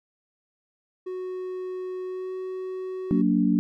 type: tone with pitch glide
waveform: triangle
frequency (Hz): 369.1 to 373.2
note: F#4 to F#4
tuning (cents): -4 to +15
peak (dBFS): -28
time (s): 1.06-3.22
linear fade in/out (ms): 10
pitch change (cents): +19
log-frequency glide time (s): 2.05-2.33
type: chord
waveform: sine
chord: Gb augmented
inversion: none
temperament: just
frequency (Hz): 185 / 231.2 / 289.1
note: Gb3 / Bb3 / D4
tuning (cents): 0 / -14 / -27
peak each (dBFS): -23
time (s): 3.11-3.59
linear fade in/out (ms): 0
effects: none